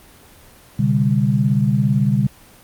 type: tone cluster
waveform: sine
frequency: 126 / 143.8 / 200.1 Hz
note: B2 / D3 / G3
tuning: +35 / -36 / +36 cents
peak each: -18 dBFS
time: 0.79-2.27 s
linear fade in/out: 5 ms
effects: pink hiss -46 dBFS RMS until 2.63 s + Opus 24 kbps